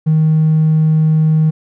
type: tone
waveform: triangle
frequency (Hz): 156.8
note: D#3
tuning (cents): +14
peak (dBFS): -5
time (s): 0.06-1.51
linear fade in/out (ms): 20
effects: tanh soft clip ceiling -5 dBFS